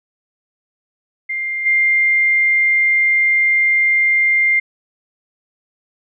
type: tone with level steps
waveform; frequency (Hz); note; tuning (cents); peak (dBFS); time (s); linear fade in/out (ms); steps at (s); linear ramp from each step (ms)
sine; 2100; C7; +6; -19 / -11; 1.29-4.6; 10; 1.65; 20
effects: none